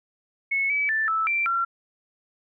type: tone with pitch steps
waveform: sine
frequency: 2196 / 2291 / 1765 / 1313 / 2351 / 1365 Hz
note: C#7 / D7 / A6 / E6 / D7 / F6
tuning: -17 / -44 / +5 / -7 / +1 / -40 cents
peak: -21 dBFS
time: 0.51-1.65 s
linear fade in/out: 10 ms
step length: 190 ms
effects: none

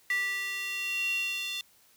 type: tone with high-pass filter sweep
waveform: square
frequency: 392 Hz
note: G4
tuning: in tune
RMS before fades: -32 dBFS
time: 0.1-1.61 s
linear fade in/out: 2 ms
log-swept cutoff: 2000 to 3200 Hz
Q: 8.7
effects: white hiss -62 dBFS RMS until 1.96 s

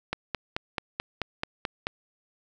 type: click train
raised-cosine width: 0.3 ms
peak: -12 dBFS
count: 9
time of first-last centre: 0.13-1.869 s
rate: 4.6 Hz
effects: none

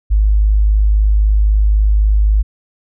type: tone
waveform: sine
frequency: 51.91 Hz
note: G#1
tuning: in tune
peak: -8 dBFS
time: 0.1-2.43 s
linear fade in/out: 20 ms
effects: none

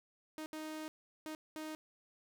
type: tone bursts at uneven times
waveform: sawtooth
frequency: 311.1 Hz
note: D#4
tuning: in tune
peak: -38 dBFS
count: 4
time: 0.38-0.46 / 0.53-0.88 / 1.26-1.35 / 1.56-1.75 s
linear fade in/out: 0 ms
effects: none

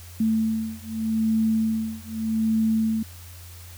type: beating tone pair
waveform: sine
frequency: 220.9 / 221.72 Hz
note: A3 / A3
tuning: +7 / +13 cents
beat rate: 0.82 Hz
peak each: -24 dBFS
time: 0.2-3.03 s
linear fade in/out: 5 ms
effects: added 87 Hz sine -41 dBFS peak until 3.77 s + white hiss -47 dBFS RMS until 3.77 s

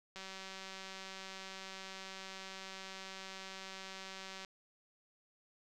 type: click train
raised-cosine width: 0.2 ms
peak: -30 dBFS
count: 820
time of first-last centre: 0.16-4.448 s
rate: 191 Hz
effects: none

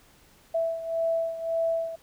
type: beating tone pair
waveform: sine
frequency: 659.3 / 661.1 Hz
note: E5 / E5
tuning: 0 / +5 cents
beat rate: 1.8 Hz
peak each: -26 / -31 dBFS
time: 0.54-1.96 s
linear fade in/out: 10 ms
effects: pink hiss -58 dBFS RMS until 2.02 s

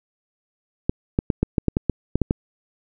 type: clicks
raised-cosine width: 3 ms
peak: -5 dBFS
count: 11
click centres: 0.895 / 1.189 / 1.302 / 1.43 / 1.582 / 1.683 / 1.769 / 1.897 / 2.156 / 2.217 / 2.309 s
effects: none

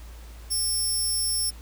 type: tone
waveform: 15% pulse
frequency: 5400 Hz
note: E8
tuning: 41 cents sharp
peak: -18 dBFS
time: 0.5-1.51 s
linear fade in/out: 20 ms
effects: added 57 Hz sine -40 dBFS peak until 1.61 s + pink hiss -51 dBFS RMS until 1.61 s

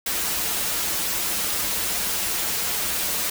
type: noise with comb filter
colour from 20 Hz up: white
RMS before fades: -25 dBFS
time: 0.06-3.3 s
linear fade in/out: 5 ms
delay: 7.7 ms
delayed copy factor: -0.65
effects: none

